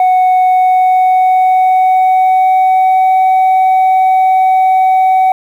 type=tone with pitch glide; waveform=sine; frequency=740 to 752.9 Hz; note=F#5 to F#5; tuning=0 to +30 cents; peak=-3 dBFS; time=0-5.32 s; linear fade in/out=2 ms; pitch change=+30 cents; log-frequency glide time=0.45-3.12 s; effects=tanh soft clip ceiling -5 dBFS + 7-bit